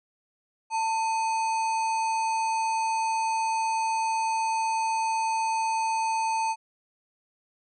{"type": "harmonic tone with a mistuned harmonic", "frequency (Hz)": 894, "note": "A5", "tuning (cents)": 27, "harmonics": [1, 3, 5, 7, 9, 10], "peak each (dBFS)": [-24, -36, -43, -42, -48, -48], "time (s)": [0.7, 6.56], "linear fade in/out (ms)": 50, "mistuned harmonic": 3, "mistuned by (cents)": -110, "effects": []}